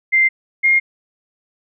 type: tone pair in turn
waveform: sine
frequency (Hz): 2090 / 2130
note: C7 / C7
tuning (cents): -2 / +30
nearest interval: unison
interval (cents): 32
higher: second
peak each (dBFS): -10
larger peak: neither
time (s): 0.12-0.29 / 0.63-0.8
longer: neither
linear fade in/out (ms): 20
effects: none